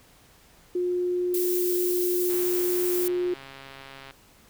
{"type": "tone", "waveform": "sine", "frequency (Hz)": 357.7, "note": "F4", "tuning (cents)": 41, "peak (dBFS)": -23, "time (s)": [0.75, 3.34], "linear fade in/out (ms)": 5}
{"type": "noise", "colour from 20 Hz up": "violet", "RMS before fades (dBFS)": -30, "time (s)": [1.34, 3.08], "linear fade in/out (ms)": 2}
{"type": "click train", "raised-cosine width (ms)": 0.3, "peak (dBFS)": -27, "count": 247, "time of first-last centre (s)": [2.3, 4.109], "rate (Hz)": 136}
{"effects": ["pink hiss -56 dBFS RMS until 4.49 s"]}